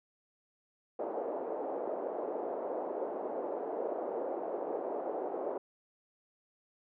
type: band-pass noise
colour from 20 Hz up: white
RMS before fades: -37 dBFS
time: 0.99-5.58 s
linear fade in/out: 5 ms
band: 360 to 650 Hz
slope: 24 dB/octave
effects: none